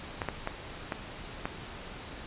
clicks, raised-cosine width 0.5 ms, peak -16 dBFS, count 5, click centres 0.218 / 0.287 / 0.474 / 0.922 / 1.455 s, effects pink hiss -43 dBFS RMS until 2.26 s + resampled to 8000 Hz

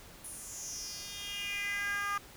10% pulse tone with high-pass filter sweep, 405.3 Hz, G#4, 42 cents flat, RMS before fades -38 dBFS, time 0.24-2.18 s, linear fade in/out 5 ms, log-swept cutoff 10000 to 1200 Hz, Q 4.6, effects pink hiss -53 dBFS RMS until 2.36 s

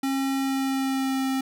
square tone with pitch glide, 270 to 265.4 Hz, C#4 to C4, -45 to +25 cents, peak -24 dBFS, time 0.03-1.41 s, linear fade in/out 5 ms, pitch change -30 cents, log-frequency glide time 0.37-1.29 s, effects none

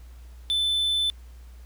triangle tone, 3520 Hz, A7, in tune, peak -20 dBFS, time 0.5-1.1 s, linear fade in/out 0 ms, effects added 60 Hz sine -42 dBFS peak until 1.65 s + pink hiss -59 dBFS RMS until 1.65 s

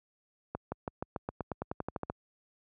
accelerating click train, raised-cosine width 1 ms, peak -20 dBFS, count 15, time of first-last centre 0.55-2.099 s, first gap 170 ms, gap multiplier 0.93, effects high-pass 60 Hz 12 dB/octave

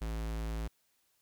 square tone, 55 Hz, A1, in tune, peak -35 dBFS, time 0.01-0.68 s, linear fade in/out 10 ms, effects white hiss -74 dBFS RMS until 1.21 s

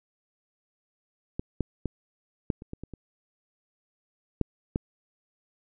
clicks, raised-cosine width 3 ms, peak -17 / -13 / -16 / -12 / -29 / -23 / -25 / -27 / -11 / -13 dBFS, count 10, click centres 1.395 / 1.607 / 1.857 / 2.502 / 2.621 / 2.734 / 2.836 / 2.937 / 4.413 / 4.759 s, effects none

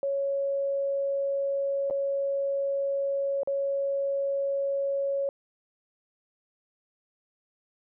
sine tone with dropouts, 554.4 Hz, C#5, in tune, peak -25 dBFS, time 0.03-5.29 s, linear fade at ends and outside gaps 1 ms, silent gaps 1.9-1.908 / 3.433-3.474 s, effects none

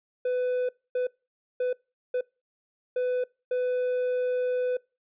triangle tone bursts at uneven times, 500 Hz, B4, 21 cents sharp, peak -22 dBFS, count 6, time 0.25-0.69 / 0.95-1.07 / 1.6-1.73 / 2.14-2.21 / 2.96-3.24 / 3.51-4.77 s, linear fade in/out 5 ms, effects noise-tail reverb RT60 0.3 s tail -25 dB re dry + resampled to 8000 Hz

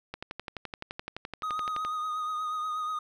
click train, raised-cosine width 0.3 ms, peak -20 dBFS, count 21, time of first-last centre 0.14-1.849 s, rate 11.7 Hz
triangle tone with vibrato, 1244.5 Hz, D#6, in tune, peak -28 dBFS, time 1.43-2.99 s, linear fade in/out 5 ms, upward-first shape triangle, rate 8.3 Hz, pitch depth 36 cents each way
effects none

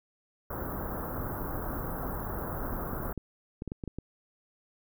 pink band-stop noise, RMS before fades -35 dBFS, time 0.5-3.13 s, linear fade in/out 5 ms, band 1500 to 13000 Hz, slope 48 dB/octave
clicks, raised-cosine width 3 ms, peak -23 dBFS, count 9, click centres 2.933 / 3.003 / 3.177 / 3.621 / 3.677 / 3.719 / 3.838 / 3.877 / 3.986 s
effects none

